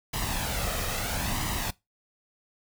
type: noise with flanger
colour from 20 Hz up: pink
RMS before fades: -30 dBFS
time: 0.13-1.71 s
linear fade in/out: 10 ms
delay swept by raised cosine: 1 to 1.61 ms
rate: 0.75 Hz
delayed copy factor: +0.55
effects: noise-tail reverb RT60 0.2 s tail -21 dB re dry